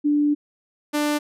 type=tone pair in turn; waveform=sine / sawtooth; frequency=293.7 / 296.3 Hz; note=D4 / D4; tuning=0 / +15 cents; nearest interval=unison; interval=15 cents; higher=second; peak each=-16 dBFS; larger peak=neither; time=0.04-0.35 / 0.93-1.19 s; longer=first; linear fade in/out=20 ms; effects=resampled to 32000 Hz